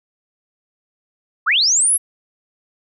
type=linear sweep; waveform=sine; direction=up; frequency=1035 to 11400 Hz; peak=-12 dBFS; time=1.46-1.98 s; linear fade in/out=20 ms; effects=none